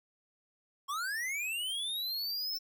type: linear sweep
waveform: square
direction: up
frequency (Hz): 1069 to 5360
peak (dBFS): -34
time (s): 0.88-2.59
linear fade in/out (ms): 20
effects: 12-bit